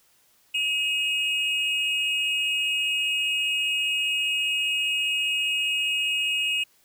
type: tone pair together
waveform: triangle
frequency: 2545 / 2860 Hz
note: D#7 / F7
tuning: +39 / +41 cents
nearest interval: major second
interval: 202 cents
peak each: -24 / -24 dBFS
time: 0.54-6.64 s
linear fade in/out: 10 ms
effects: white hiss -62 dBFS RMS until 6.84 s